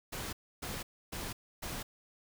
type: noise bursts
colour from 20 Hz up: pink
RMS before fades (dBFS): -40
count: 4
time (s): 0.12-1.83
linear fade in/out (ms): 10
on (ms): 210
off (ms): 290
effects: none